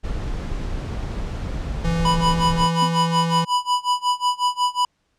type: noise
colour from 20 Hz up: brown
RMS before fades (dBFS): -26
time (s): 0.03-2.68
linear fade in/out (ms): 20
type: tone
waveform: square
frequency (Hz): 166.8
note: E3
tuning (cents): +21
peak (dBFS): -21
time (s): 1.84-3.45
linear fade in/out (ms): 10
type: tone with tremolo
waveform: square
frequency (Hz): 987.8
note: B5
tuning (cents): 0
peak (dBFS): -16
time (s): 2.05-4.85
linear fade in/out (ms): 2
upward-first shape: sine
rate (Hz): 5.5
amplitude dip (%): 95
type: tone with exponential decay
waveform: sine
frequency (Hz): 251.4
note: B3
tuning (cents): +31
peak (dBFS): -24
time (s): 2.82-2.99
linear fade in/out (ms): 5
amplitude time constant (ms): 36
effects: pink hiss -69 dBFS RMS until 5.18 s + low-pass 7000 Hz 12 dB/octave